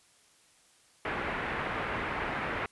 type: low-pass noise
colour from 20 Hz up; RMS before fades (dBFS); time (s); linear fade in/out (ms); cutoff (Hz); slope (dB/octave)
white; -34; 1.05-2.66; 2; 2100; 24
effects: white hiss -63 dBFS RMS until 2.71 s + resampled to 24000 Hz